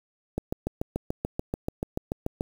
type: click train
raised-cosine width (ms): 2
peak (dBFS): -14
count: 15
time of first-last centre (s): 0.38-2.409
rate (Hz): 6.9
effects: 7-bit